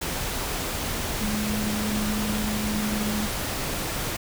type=tone in noise; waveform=sine; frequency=211.5 Hz; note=G#3; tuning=32 cents sharp; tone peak=-26 dBFS; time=1.21-3.27 s; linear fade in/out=10 ms; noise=pink; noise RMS=-29 dBFS; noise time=0.01-4.17 s; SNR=0 dB; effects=none